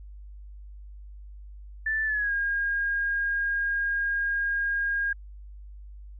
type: tone with pitch glide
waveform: sine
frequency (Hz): 1760 to 1623.3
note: A6 to G#6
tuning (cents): 0 to -40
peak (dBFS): -24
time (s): 1.86-5.13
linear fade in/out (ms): 5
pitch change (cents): -140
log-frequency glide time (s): 2.05-2.32
effects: added 50 Hz sine -41 dBFS peak until 6.19 s